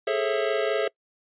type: chord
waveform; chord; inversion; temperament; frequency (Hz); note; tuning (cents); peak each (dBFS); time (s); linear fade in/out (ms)
square; A major seventh; third; equal with one note detuned; 415.3 / 440 / 540.8 / 659.3; G#4 / A4 / C#5 / E5; 0 / 0 / -43 / 0; -29; 0.07-0.88; 5
effects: noise-tail reverb RT60 0.1 s tail -25 dB re dry + resampled to 8000 Hz

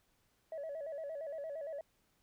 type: tone with vibrato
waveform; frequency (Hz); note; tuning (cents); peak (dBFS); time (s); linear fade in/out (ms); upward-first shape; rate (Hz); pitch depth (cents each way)
sine; 604; D5; +48; -38; 0.52-1.81; 2; square; 8.7; 110
effects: tanh soft clip ceiling -37 dBFS + pink hiss -75 dBFS RMS until 2.22 s

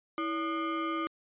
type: ring-modulated tone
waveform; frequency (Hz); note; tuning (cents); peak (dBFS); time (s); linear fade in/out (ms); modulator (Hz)
square; 447.5; A4; +29; -28; 0.18-1.07; 0; 774
effects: resampled to 8000 Hz

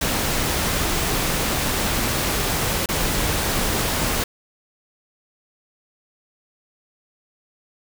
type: noise with dropouts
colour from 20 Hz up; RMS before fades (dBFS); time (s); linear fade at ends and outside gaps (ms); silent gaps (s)
pink; -22; 0.01-4.24; 5; 2.86-2.888
effects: none

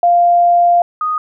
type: tone pair in turn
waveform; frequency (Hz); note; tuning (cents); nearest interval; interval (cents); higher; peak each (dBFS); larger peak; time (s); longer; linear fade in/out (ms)
sine; 697 / 1241.9; F5 / D#6; -4 / -4; minor seventh; 1000; second; -7 / -14; first; 0.03-0.82 / 1.01-1.18; first; 2
effects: none

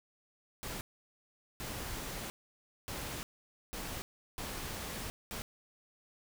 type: noise bursts at uneven times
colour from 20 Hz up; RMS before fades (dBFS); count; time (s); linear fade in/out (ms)
pink; -41; 6; 0.63-0.81 / 1.6-2.3 / 2.88-3.23 / 3.73-4.02 / 4.38-5.1 / 5.31-5.42; 0
effects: none

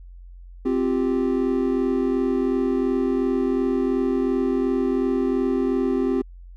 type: chord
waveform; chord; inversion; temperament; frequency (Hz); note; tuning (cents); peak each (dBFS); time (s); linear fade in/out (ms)
triangle; C suspended fourth; none; equal; 261.6 / 349.2 / 392; C4 / F4 / G4; 0 / 0 / 0; -20 / -24 / -22; 0.65-6.22; 10
effects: added 44 Hz sine -39 dBFS peak until 6.56 s

